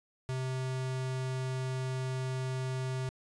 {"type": "tone", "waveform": "square", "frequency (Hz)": 130, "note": "C3", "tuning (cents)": -11, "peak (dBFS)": -33, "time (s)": [0.29, 3.09], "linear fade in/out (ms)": 0, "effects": ["resampled to 22050 Hz"]}